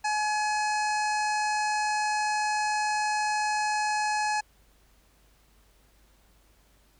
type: harmonic tone with a mistuned harmonic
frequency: 847 Hz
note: G#5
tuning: 34 cents sharp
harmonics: 1 / 2 / 3 / 5 / 6 / 7 / 8 / 9 / 10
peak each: -26 / -32 / -36 / -40 / -42 / -43 / -44 / -45 / -46 dBFS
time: 0.04-4.41 s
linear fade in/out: 10 ms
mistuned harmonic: 10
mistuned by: +60 cents
effects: added 50 Hz sine -61 dBFS peak until 6.99 s + pink hiss -64 dBFS RMS until 6.99 s